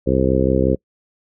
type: harmonic tone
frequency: 65.6 Hz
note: C2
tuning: 5 cents sharp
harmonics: 1 / 2 / 3 / 4 / 5 / 6 / 7 / 8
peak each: -22 / -22 / -22 / -22 / -22 / -22 / -22 / -22 dBFS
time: 0.06-0.76 s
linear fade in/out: 20 ms
effects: noise-tail reverb RT60 0.1 s tail -25 dB re dry